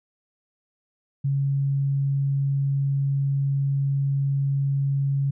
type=tone; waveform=sine; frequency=138.59 Hz; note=C#3; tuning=in tune; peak=-20 dBFS; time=1.24-5.31 s; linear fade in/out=10 ms; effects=none